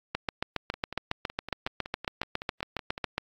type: two click trains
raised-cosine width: 0.3 ms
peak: -21 / -12 dBFS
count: 13 / 23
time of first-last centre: 0.74-2.979 / 0.15-3.18 s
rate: 5.36 / 7.26 Hz
effects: AAC 48 kbps